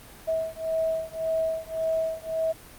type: beating tone pair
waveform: sine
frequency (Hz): 645 / 646.8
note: E5 / E5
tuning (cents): -38 / -33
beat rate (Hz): 1.8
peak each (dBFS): -28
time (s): 0.27-2.53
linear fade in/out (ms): 20
effects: pink hiss -47 dBFS RMS until 2.78 s + Opus 32 kbps